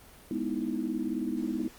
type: chord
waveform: sine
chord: E major seventh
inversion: first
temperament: equal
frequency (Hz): 207.7 / 246.9 / 311.1 / 329.6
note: G#3 / B3 / D#4 / E4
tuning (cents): 0 / 0 / 0 / 0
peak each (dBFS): -36 / -33 / -34 / -36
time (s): 0.31-1.68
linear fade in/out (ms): 2
effects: pink hiss -53 dBFS RMS until 1.78 s + Opus 32 kbps